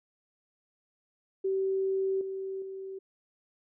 sine tone with level steps, 384.6 Hz, G4, 33 cents flat, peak -26 / -33 / -37 dBFS, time 1.44-2.99 s, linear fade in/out 10 ms, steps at 2.21 / 2.62 s, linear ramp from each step 2 ms, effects none

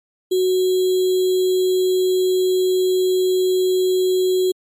sine tone with sample-and-hold, 370 Hz, F#4, in tune, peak -14 dBFS, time 0.31-4.52 s, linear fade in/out 10 ms, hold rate 3675 Hz, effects MP3 64 kbps

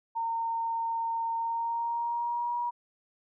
sine tone with pitch glide, 916 to 958.8 Hz, A#5 to A#5, -31 to +48 cents, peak -28 dBFS, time 0.15-2.71 s, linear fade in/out 20 ms, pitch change +79 cents, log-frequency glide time 1.37-2.56 s, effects none

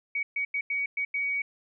sine tone bursts at uneven times, 2254 Hz, C#7, 28 cents sharp, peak -26 dBFS, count 6, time 0.15-0.23 / 0.36-0.45 / 0.54-0.61 / 0.7-0.86 / 0.97-1.05 / 1.14-1.42 s, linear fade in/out 5 ms, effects none

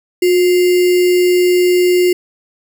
sine tone with sample-and-hold, 360 Hz, F#4, 47 cents flat, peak -8 dBFS, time 0.22-2.13 s, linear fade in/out 5 ms, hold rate 2450 Hz, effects none

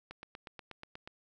click train, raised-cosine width 0.3 ms, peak -29 dBFS, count 9, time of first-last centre 0.11-1.075 s, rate 8.29 Hz, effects none

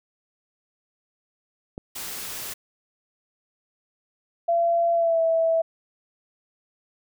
click, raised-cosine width 2 ms, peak -21 dBFS, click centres 1.779 s
white noise, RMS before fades -34 dBFS, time 1.95-2.54 s, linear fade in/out 10 ms
sine tone with pitch glide, 680 to 655.7 Hz, F5 to E5, -46 to -9 cents, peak -18 dBFS, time 4.48-5.62 s, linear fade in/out 10 ms, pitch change -63 cents, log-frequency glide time 4.93-5.21 s
effects none

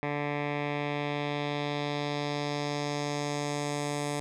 10% pulse tone with low-pass filter sweep, 145.8 Hz, D3, 12 cents flat, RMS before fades -32 dBFS, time 0.03-4.2 s, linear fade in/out 0 ms, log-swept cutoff 2100 to 9000 Hz, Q 1.8, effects none

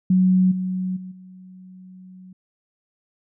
sine tone with level steps, 185.1 Hz, F#3, 1 cent sharp, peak -13 / -22 / -32 / -40 dBFS, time 0.1-2.33 s, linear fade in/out 5 ms, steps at 0.51 / 0.96 / 1.11 s, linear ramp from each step 10 ms, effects none

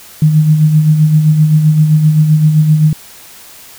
sine tone with tremolo, 154.1 Hz, D#3, 16 cents flat, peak -3 dBFS, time 0.22-2.93 s, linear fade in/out 2 ms, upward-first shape sine, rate 7.7 Hz, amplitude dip 50%, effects white hiss -36 dBFS RMS until 3.78 s

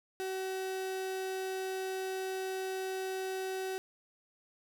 35% pulse tone, 378.6 Hz, F#4, 40 cents sharp, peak -33 dBFS, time 0.2-3.78 s, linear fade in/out 0 ms, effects none

